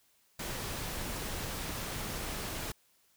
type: noise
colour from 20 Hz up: pink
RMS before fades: -38 dBFS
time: 0.39-2.72 s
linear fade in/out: 5 ms
effects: white hiss -69 dBFS RMS until 3.16 s